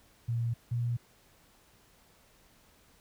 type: tone pair in turn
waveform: sine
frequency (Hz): 117.1 / 119.42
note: A#2 / A#2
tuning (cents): +8 / +42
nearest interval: unison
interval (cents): 34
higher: second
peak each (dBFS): -28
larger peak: neither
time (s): 0.28-0.54 / 0.71-0.97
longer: neither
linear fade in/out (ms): 10
effects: pink hiss -63 dBFS RMS until 3 s